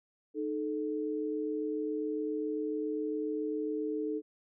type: tone pair together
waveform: sine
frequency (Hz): 307.4 / 434.7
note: D#4 / A4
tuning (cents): -21 / -21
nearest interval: tritone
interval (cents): 600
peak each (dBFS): -34 / -34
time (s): 0.34-4.22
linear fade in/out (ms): 50
effects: none